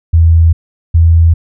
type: tone pair in turn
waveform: sine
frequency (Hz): 82.41 / 82.82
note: E2 / E2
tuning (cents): 0 / +9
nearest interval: unison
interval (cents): 9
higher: second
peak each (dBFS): -3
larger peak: neither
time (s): 0.13-0.53 / 0.94-1.34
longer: neither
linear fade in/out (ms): 10
effects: none

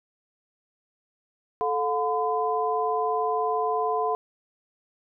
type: tone cluster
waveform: sine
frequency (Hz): 436.9 / 717 / 1014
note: A4 / F5 / B5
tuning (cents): -12 / +45 / +45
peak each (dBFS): -27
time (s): 1.61-4.15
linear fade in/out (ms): 0
effects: none

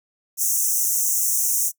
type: high-pass noise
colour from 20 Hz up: pink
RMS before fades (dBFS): -21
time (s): 0.37-1.72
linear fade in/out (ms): 50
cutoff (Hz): 5800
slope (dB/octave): 96
effects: noise-tail reverb RT60 0.1 s tail -22 dB re dry

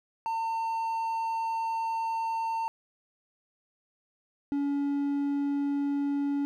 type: tone pair in turn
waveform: triangle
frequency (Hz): 905 / 283.3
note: A5 / C#4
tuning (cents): +48 / +38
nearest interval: octave + minor sixth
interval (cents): 2010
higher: first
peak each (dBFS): -26 / -24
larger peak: second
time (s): 0.26-2.68 / 4.52-6.45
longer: first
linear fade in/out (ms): 0
effects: none

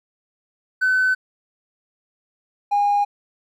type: tone pair in turn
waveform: triangle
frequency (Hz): 1515 / 816.1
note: F#6 / G#5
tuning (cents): +40 / -31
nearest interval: major seventh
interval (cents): 1071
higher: first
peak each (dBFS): -12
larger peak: neither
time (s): 0.81-1.15 / 2.71-3.05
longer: neither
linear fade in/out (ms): 20
effects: tanh soft clip ceiling -12 dBFS

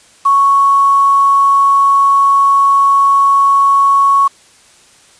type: tone with quantisation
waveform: sine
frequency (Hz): 1108.7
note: C#6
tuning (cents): 0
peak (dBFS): -6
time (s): 0.25-4.28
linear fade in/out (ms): 10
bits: 5
effects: white hiss -45 dBFS RMS until 5.19 s + resampled to 22050 Hz

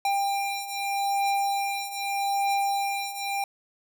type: beating tone pair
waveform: square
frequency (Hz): 795 / 795.81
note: G5 / G5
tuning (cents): +24 / +26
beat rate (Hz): 0.81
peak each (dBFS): -31 / -27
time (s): 0.05-3.44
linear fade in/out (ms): 2
effects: none

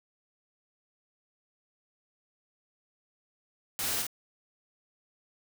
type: noise with echo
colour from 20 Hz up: white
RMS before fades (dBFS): -33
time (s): 3.79-4.02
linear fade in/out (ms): 0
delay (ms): 47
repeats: 1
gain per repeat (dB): -2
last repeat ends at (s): 4.067
effects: none

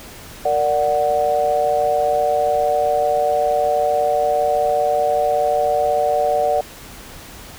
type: chord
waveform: sine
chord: Bb augmented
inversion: none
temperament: equal with one note detuned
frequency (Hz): 462.1 / 587.3 / 740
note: Bb4 / D5 / F#5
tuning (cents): -15 / 0 / 0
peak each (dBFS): -23 / -18 / -18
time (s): 0.45-6.61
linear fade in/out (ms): 5
effects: pink hiss -38 dBFS RMS until 7.58 s

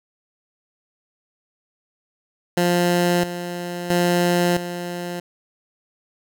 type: tone with tremolo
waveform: 15% pulse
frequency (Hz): 175.5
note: F3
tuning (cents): +9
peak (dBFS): -10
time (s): 2.57-5.2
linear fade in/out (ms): 5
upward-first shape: square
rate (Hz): 0.75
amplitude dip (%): 70
effects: none

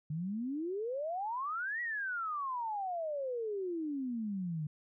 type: exponential two-way sweep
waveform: sine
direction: up then down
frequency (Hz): 147 to 1948 to 147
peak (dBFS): -34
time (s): 0.1-4.67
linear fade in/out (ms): 5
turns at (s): 1.81
effects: none

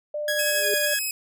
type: tone with pitch glide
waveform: sine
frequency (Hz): 596 to 591.5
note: D5 to D5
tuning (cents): +25 to +12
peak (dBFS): -26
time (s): 0.14-0.94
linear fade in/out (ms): 5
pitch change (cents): -13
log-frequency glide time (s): 0.3-0.77
type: tone with tremolo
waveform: sawtooth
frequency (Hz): 1661.2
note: G#6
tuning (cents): 0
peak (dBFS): -19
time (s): 0.28-0.99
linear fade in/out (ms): 2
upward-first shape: sine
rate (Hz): 11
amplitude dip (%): 35
type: tone with vibrato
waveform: 5% pulse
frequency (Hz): 2516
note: D#7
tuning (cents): +19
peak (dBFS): -17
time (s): 0.39-1.11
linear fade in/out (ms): 2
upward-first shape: square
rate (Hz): 2.1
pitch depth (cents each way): 27
type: tone with exponential growth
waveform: sine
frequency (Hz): 411.3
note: G#4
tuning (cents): -17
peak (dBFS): -22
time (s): 0.42-0.74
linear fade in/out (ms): 2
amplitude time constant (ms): 68
effects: none

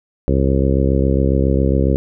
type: harmonic tone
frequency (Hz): 67.3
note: C2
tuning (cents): +49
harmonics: 1 / 2 / 3 / 4 / 5 / 6 / 7 / 8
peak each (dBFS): -16 / -19 / -21 / -22 / -23 / -24 / -24 / -25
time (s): 0.28-1.96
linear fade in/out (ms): 0
effects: none

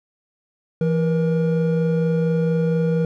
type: tone pair together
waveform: triangle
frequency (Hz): 166.6 / 475.5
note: E3 / A#4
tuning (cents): +19 / +34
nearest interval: octave + tritone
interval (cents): 1815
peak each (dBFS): -16 / -20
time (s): 0.81-3.05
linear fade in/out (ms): 2
effects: none

